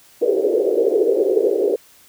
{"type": "band-pass noise", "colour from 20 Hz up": "white", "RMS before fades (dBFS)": -17, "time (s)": [0.21, 1.76], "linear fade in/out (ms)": 10, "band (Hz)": [370, 480], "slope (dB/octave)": 48, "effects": ["white hiss -50 dBFS RMS until 2.08 s"]}